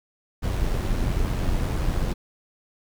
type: noise with amplitude modulation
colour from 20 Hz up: brown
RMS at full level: -22 dBFS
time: 0.42-2.14 s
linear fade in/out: 20 ms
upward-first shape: sine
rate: 90.9 Hz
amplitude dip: 40%
effects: none